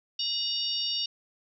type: harmonic tone with a mistuned harmonic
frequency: 923 Hz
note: A#5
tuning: 17 cents flat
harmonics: 3 / 4 / 5 / 6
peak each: -33 / -33 / -33 / -33 dBFS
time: 0.19-1.06 s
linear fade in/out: 5 ms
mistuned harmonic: 3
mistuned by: +78 cents
effects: none